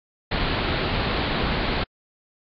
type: low-pass noise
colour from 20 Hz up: pink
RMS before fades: -24 dBFS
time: 0.31-1.84 s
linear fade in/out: 10 ms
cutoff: 4500 Hz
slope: 96 dB/octave
effects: AAC 64 kbps